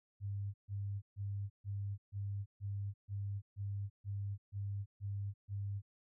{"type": "tone bursts", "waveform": "sine", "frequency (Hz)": 100.2, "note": "G2", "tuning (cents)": 38, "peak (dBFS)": -37, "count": 12, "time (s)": [0.2, 5.82], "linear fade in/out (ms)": 50, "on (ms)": 340, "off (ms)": 140, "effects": []}